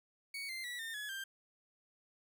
30% pulse tone with pitch steps, 2235 / 2085 / 1945.7 / 1815.4 / 1693.8 / 1580.4 Hz, C#7 / C7 / B6 / A#6 / G#6 / G6, +14 / -7 / -26 / -46 / +34 / +14 cents, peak -38 dBFS, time 0.34-1.24 s, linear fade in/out 5 ms, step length 150 ms, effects none

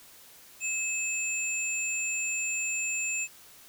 sine tone pair together, 2596 / 7200 Hz, E7 / A8, -27 / +39 cents, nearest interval octave + tritone, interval 1766 cents, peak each -30 / -32 dBFS, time 0.6-3.28 s, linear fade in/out 50 ms, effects white hiss -53 dBFS RMS until 3.68 s

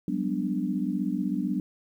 sine chord, G major seventh, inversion third, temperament equal with one note detuned, 185 / 201 / 246.9 / 293.7 Hz, F#3 / G3 / B3 / D4, 0 / +44 / 0 / 0 cents, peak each -31 dBFS, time 0.08-1.6 s, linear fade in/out 2 ms, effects 10-bit

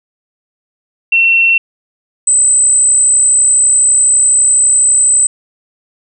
sine tone pair in turn, 2712 / 8068 Hz, E7 / B8, +49 / +36 cents, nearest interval octave + perfect fifth, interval 1887 cents, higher second, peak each -6 dBFS, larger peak neither, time 1.12-1.58 / 2.27-5.27 s, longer second, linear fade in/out 5 ms, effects none

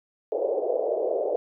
white band-pass noise, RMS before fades -26 dBFS, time 0.32-1.36 s, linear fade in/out 0 ms, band 400 to 620 Hz, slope 48 dB/octave, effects none

